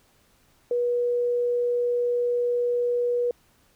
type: tone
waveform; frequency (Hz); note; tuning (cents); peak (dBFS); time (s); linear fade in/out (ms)
sine; 484.2; B4; -34; -21; 0.71-3.31; 2
effects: pink hiss -62 dBFS RMS until 3.75 s